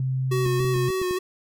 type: tone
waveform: sine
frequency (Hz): 130.8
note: C3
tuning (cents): 0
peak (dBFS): -22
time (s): 0-0.89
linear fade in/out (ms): 2
type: tone with vibrato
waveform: square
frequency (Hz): 370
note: F#4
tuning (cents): 0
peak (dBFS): -24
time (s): 0.31-1.19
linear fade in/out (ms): 10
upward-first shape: square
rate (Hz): 3.5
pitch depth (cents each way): 28
type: clicks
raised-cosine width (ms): 3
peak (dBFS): -22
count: 7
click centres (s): 0.462 / 0.604 / 0.649 / 0.761 / 0.903 / 1.016 / 1.11
effects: none